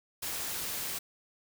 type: noise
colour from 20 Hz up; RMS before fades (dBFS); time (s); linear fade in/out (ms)
white; -36; 0.22-0.99; 10
effects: none